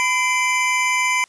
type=tone cluster; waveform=square; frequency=1001 / 2068 / 2341 Hz; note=B5 / C7 / D7; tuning=+23 / -21 / -6 cents; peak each=-22 dBFS; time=0-1.24 s; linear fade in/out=0 ms; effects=white hiss -55 dBFS RMS until 1.28 s + resampled to 22050 Hz